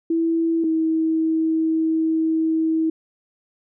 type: tone pair in turn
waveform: sine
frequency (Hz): 329.6 / 321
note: E4 / E4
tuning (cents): 0 / -46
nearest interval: unison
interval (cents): 46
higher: first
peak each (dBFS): -17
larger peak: neither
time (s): 0.1-0.64 / 0.64-2.9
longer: second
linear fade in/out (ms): 5
effects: none